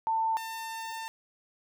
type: tone pair in turn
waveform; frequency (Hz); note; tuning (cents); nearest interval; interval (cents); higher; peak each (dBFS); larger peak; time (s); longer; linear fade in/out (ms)
sine / sawtooth; 894 / 899.1; A5 / A5; +27 / +37; unison; 10; second; -25 / -32; first; 0.07-0.37 / 0.37-1.08; second; 0
effects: none